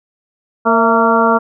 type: harmonic tone with a mistuned harmonic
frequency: 229.6 Hz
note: A#3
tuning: 26 cents flat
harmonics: 1 / 2 / 3 / 4 / 5 / 6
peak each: -16 / -16 / -16 / -16 / -16 / -16 dBFS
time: 0.65-1.39 s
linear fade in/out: 20 ms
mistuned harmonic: 3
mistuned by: -52 cents
effects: none